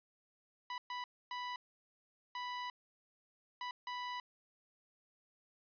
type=tone bursts at uneven times; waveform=sawtooth; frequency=987.8 Hz; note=B5; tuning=in tune; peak=-36 dBFS; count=6; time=0.7-0.78 / 0.9-1.04 / 1.31-1.56 / 2.35-2.7 / 3.61-3.71 / 3.87-4.2 s; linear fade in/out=2 ms; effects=resampled to 11025 Hz